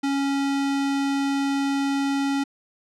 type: tone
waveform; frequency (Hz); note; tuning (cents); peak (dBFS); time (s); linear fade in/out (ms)
square; 277.2; C#4; 0; -22; 0.03-2.44; 10
effects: low-pass 7000 Hz 12 dB/octave